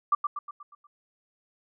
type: tone with echo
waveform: sine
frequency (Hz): 1174.7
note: D6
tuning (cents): 0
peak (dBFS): -18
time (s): 0.12-0.15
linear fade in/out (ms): 5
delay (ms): 120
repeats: 6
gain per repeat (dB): -6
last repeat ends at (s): 0.87
effects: none